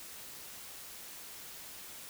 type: silence
effects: white hiss -48 dBFS RMS until 2.09 s